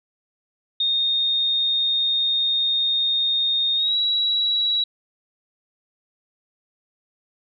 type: tone with pitch glide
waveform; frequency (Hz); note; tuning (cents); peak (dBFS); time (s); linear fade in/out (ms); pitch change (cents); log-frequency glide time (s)
sine; 3685 to 3893; A#7 to B7; -21 to -26; -18; 0.8-4.84; 5; +95; 3.76-3.95
effects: none